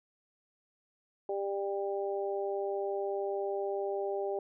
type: harmonic tone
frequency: 198.3 Hz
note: G3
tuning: 20 cents sharp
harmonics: 2 / 3 / 4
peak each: -33 / -37 / -39 dBFS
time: 1.29-4.39 s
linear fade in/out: 2 ms
effects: none